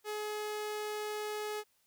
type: tone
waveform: sawtooth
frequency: 422.8 Hz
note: G#4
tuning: 31 cents sharp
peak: -32 dBFS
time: 0.04-1.64 s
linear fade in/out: 50 ms
effects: white hiss -73 dBFS RMS until 1.86 s